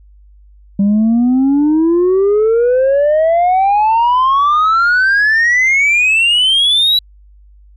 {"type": "exponential sweep", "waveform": "sine", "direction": "up", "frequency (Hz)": [196, 3951], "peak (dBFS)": -6, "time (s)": [0.79, 6.99], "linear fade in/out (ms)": 5, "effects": ["tanh soft clip ceiling -7 dBFS", "added 50 Hz sine -40 dBFS peak until 7.76 s"]}